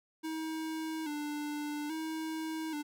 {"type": "tone with vibrato", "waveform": "square", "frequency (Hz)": 306.8, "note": "D#4", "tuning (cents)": -24, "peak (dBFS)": -36, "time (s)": [0.23, 2.83], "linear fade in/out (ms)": 20, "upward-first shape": "square", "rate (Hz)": 0.6, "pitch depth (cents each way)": 63, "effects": []}